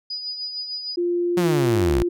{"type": "tone with tremolo", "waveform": "sine", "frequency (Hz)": 4945, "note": "D#8", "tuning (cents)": -12, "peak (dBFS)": -25, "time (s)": [0.1, 0.96], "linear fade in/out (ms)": 5, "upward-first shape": "triangle", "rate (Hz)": 6.6, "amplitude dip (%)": 55}
{"type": "tone", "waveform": "sine", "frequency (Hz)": 349.2, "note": "F4", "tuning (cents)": 0, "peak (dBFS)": -19, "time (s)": [0.97, 2.09], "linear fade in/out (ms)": 10}
{"type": "linear sweep", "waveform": "sawtooth", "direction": "down", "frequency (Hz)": [185, 51.6], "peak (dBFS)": -16, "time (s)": [1.37, 2.03], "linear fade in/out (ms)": 5}
{"effects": []}